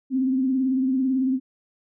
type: tone with vibrato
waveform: sine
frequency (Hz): 261.6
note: C4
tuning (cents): 0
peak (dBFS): -19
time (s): 0.1-1.4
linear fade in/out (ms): 50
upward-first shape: triangle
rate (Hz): 18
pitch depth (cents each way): 66
effects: none